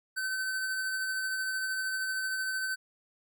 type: tone with tremolo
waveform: square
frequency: 1531 Hz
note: G6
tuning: 41 cents flat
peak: -30 dBFS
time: 0.16-2.76 s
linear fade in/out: 20 ms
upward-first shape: triangle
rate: 13 Hz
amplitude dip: 30%
effects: none